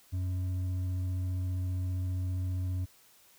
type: tone with hard clipping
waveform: sine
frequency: 91.5 Hz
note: F#2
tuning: 19 cents flat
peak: -31 dBFS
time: 0.12-2.86 s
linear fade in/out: 20 ms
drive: 4 dB
effects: white hiss -61 dBFS RMS until 3.38 s